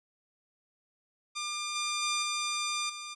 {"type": "tone with level steps", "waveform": "10% pulse", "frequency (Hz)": 1199, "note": "D6", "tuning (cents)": 36, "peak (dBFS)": [-25, -22, -20, -22, -31], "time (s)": [1.35, 3.15], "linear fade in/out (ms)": 20, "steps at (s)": [1.75, 2.02, 2.22, 2.89], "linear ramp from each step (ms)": 10, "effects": ["resampled to 22050 Hz"]}